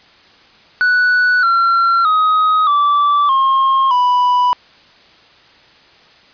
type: tone with pitch steps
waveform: triangle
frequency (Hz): 1480 / 1365 / 1259 / 1161.2 / 1071 / 987.8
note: F#6 / F6 / D#6 / D6 / C6 / B5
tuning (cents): 0 / -40 / +20 / -20 / +40 / 0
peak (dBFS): -8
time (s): 0.81-4.53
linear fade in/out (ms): 0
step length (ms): 620
effects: white hiss -46 dBFS RMS until 6.33 s + resampled to 11025 Hz